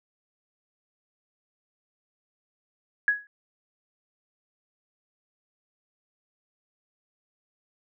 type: tone with exponential decay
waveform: sine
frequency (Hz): 1671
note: G#6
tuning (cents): +10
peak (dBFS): -15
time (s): 3.08-3.27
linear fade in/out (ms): 1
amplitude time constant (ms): 40
effects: none